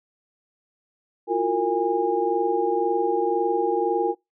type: tone cluster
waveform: sine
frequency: 338.5 / 360.4 / 460.1 / 816 Hz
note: E4 / F#4 / A#4 / G#5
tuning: +46 / -45 / -23 / -31 cents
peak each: -28 / -25 / -24 / -25 dBFS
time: 1.27-4.15 s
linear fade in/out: 50 ms
effects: noise-tail reverb RT60 0.2 s tail -26 dB re dry